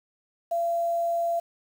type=tone with quantisation; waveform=sine; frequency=680 Hz; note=F5; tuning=46 cents flat; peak=-23 dBFS; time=0.51-1.4 s; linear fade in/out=10 ms; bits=8; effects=none